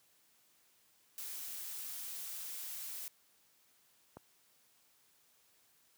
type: noise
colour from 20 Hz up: blue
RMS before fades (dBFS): -44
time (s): 1.18-3.08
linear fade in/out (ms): 0
type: click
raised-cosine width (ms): 1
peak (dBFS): -34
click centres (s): 4.17
effects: white hiss -70 dBFS RMS until 5.97 s + high-pass 80 Hz 12 dB/octave